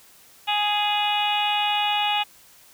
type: harmonic tone with a mistuned harmonic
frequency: 415.3 Hz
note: G#4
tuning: in tune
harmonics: 2 / 3 / 4 / 5 / 6 / 7 / 8 / 9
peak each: -23 / -35 / -36 / -37 / -28 / -26 / -31 / -36 dBFS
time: 0.47-2.24 s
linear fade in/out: 20 ms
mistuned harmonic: 8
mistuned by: +40 cents
effects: white hiss -52 dBFS RMS until 2.73 s